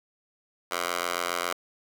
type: tone with high-pass filter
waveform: 10% pulse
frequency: 87.31 Hz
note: F2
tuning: in tune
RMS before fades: -30 dBFS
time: 0.71-1.53 s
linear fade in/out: 5 ms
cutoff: 860 Hz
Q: 1.2
effects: none